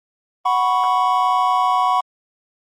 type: chord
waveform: triangle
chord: F# suspended fourth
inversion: none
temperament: equal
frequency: 740 / 987.8 / 1108.7 Hz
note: F#5 / B5 / C#6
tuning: 0 / 0 / 0 cents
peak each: -17 dBFS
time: 0.45-2.01 s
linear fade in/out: 10 ms
effects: Opus 32 kbps